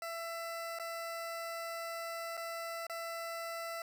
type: tone with dropouts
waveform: 20% pulse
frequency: 668 Hz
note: E5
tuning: 23 cents sharp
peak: -34 dBFS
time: 0.02-3.82 s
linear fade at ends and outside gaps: 2 ms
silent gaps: 0.788-0.797 / 2.37-2.375 / 2.868-2.897 s
effects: none